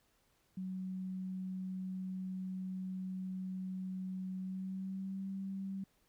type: tone with pitch glide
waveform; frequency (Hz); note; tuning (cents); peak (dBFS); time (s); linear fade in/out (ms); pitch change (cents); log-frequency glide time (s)
sine; 186.8 to 193.5; F#3 to G3; +17 to -22; -38; 0.57-5.84; 5; +61; 4.37-5.26
effects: pink hiss -74 dBFS RMS until 6.08 s